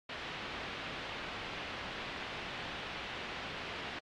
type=low-pass noise; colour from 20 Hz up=white; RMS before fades=-43 dBFS; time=0.09-3.99 s; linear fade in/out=5 ms; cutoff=3300 Hz; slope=24 dB/octave; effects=AAC 64 kbps